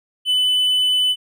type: tone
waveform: triangle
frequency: 3003 Hz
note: F#7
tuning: 25 cents sharp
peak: -13 dBFS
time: 0.25-1.16 s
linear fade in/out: 50 ms
effects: none